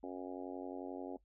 harmonic tone, 91.3 Hz, F#2, 23 cents flat, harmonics 3 / 4 / 5 / 6 / 7 / 8 / 9, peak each -45 / -47 / -49 / -51 / -52 / -53 / -54 dBFS, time 0.03-1.17 s, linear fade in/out 5 ms, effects noise-tail reverb RT60 0.1 s tail -19 dB re dry + added 50 Hz sine -69 dBFS peak until 1.24 s

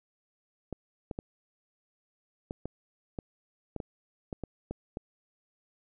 clicks, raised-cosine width 2 ms, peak -22 dBFS, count 12, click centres 0.727 / 1.112 / 1.189 / 2.509 / 2.656 / 3.188 / 3.763 / 3.802 / 4.328 / 4.437 / 4.71 / 4.971 s, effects none

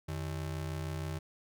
square ring-modulated tone, 120 Hz, B2, 49 cents flat, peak -33 dBFS, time 0.08-1.19 s, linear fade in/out 10 ms, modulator 33.2 Hz, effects none

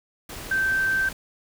sine tone in noise, 1557 Hz, G6, 12 cents flat, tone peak -20 dBFS, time 0.51-1.09 s, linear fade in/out 5 ms, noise pink, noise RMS -37 dBFS, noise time 0.29-1.13 s, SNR +14 dB, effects none

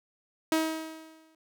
sawtooth tone with exponential decay, 318.7 Hz, D#4, 42 cents sharp, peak -18 dBFS, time 0.52-1.35 s, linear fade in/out 2 ms, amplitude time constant 180 ms, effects none

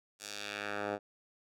10% pulse tone with band-pass filter sweep, 102.8 Hz, G#2, 17 cents flat, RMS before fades -39 dBFS, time 0.19-0.99 s, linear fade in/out 50 ms, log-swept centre 7500 to 670 Hz, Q 1.1, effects none

